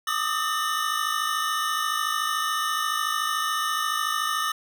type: tone cluster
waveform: square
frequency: 1174 / 1227 / 1281 / 1806 / 2981 Hz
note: D6 / D#6 / E6 / A6 / F#7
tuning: -1 / -25 / -50 / +45 / +12 cents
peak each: -33 / -29 / -31 / -32 / -34 dBFS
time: 0.07-4.52 s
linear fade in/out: 5 ms
effects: none